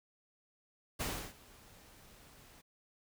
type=noise with ADSR envelope; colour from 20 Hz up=pink; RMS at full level=-36 dBFS; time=0.99-2.62 s; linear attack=19 ms; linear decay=320 ms; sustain=-23 dB; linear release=19 ms; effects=none